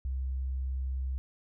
sine tone, 65.41 Hz, C2, in tune, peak -30 dBFS, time 0.05-1.18 s, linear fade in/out 0 ms, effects none

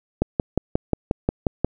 click train, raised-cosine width 2 ms, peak -5 dBFS, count 9, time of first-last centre 0.22-1.646 s, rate 5.61 Hz, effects none

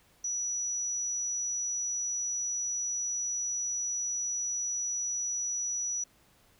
sine tone, 5880 Hz, F#8, 12 cents flat, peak -30 dBFS, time 0.24-6.04 s, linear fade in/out 5 ms, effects pink hiss -64 dBFS RMS until 6.59 s

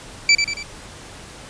25% pulse tone with echo, 2324 Hz, D7, 19 cents flat, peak -6 dBFS, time 0.29-0.35 s, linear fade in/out 2 ms, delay 93 ms, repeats 3, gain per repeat -6 dB, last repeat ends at 0.629 s, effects pink hiss -39 dBFS RMS until 1.49 s + resampled to 22050 Hz

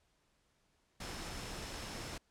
sine tone in noise, 5274 Hz, E8, in tune, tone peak -55 dBFS, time 1.01-2.15 s, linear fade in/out 5 ms, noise pink, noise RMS -44 dBFS, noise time 1-2.18 s, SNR -14 dB, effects pink hiss -75 dBFS RMS until 2.3 s + low-pass 9000 Hz 12 dB/octave

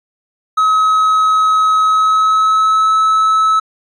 triangle tone with pitch glide, 1278 to 1298.8 Hz, D#6 to E6, +46 to -26 cents, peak -7 dBFS, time 0.57-3.6 s, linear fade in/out 10 ms, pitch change +28 cents, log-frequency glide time 1.85-2.95 s, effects resampled to 24000 Hz

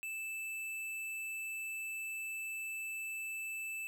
triangle tone with hard clipping, 2637 Hz, E7, in tune, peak -40 dBFS, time 0.03-3.87 s, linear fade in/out 0 ms, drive 18 dB, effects none

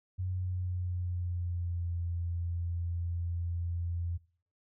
sine tone with pitch glide, 92 to 85.84 Hz, F#2 to F2, -9 to -29 cents, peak -31 dBFS, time 0.18-4.18 s, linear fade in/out 20 ms, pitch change -120 cents, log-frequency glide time 0.29-1.96 s, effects noise-tail reverb RT60 0.5 s tail -22 dB re dry

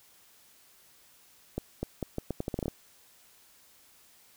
accelerating click train, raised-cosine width 2 ms, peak -18 dBFS, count 12, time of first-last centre 1.58-2.681 s, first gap 250 ms, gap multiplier 0.79, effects white hiss -60 dBFS RMS until 4.36 s

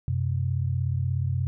sine tone pair together, 92.5 / 129.22 Hz, F#2 / C3, 0 / -21 cents, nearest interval tritone, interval 579 cents, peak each -26 dBFS, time 0.08-1.47 s, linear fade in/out 0 ms, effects none

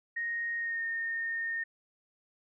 sine tone with pitch glide, 1864.7 to 1833.7 Hz, A#6 to A#6, 0 to -29 cents, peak -31 dBFS, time 0.16-1.64 s, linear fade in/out 10 ms, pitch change -29 cents, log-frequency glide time 0.58-0.83 s, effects none

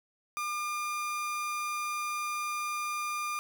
30% pulse tone, 1204 Hz, D6, 43 cents sharp, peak -29 dBFS, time 0.37-3.39 s, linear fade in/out 0 ms, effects none

